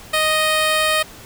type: tone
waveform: 10% pulse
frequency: 622.3 Hz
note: D#5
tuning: in tune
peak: -7 dBFS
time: 0.13-1.03 s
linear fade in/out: 10 ms
effects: pink hiss -40 dBFS RMS until 1.25 s